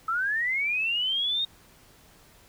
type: linear sweep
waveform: sine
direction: up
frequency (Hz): 1284 to 3729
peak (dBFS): -24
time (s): 0.08-1.45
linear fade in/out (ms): 5
effects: pink hiss -56 dBFS RMS until 2.48 s